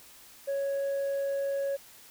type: tone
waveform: sine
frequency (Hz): 554.4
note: C#5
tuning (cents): 0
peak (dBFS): -25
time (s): 0.47-1.77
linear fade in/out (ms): 20
effects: tanh soft clip ceiling -27 dBFS + white hiss -53 dBFS RMS until 2.1 s